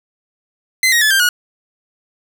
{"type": "tone with pitch steps", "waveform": "sawtooth", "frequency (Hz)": [2052, 1881.7, 1725.5, 1582.3, 1451], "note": ["C7", "A#6", "A6", "G6", "F#6"], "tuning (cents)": [-34, 16, -34, 16, -34], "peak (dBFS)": -7, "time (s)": [0.83, 1.29], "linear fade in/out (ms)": 2, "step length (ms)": 92, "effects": []}